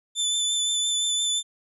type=tone with vibrato; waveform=25% pulse; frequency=3520 Hz; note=A7; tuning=in tune; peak=-18 dBFS; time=0.15-1.43 s; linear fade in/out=50 ms; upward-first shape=triangle; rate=5.8 Hz; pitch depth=23 cents each way; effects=resampled to 32000 Hz